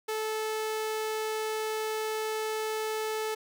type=tone; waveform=sawtooth; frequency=435.5 Hz; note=A4; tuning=18 cents flat; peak=-26 dBFS; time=0.08-3.35 s; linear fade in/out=10 ms; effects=none